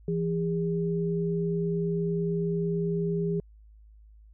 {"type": "tone pair together", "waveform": "sine", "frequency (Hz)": [167.67, 406], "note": ["E3", "G#4"], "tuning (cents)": [30, -39], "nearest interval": "octave + minor third", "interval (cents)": 1531, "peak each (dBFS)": [-27, -29], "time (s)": [0.08, 3.4], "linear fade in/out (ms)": 2, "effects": ["added 53 Hz sine -50 dBFS peak until 4.33 s"]}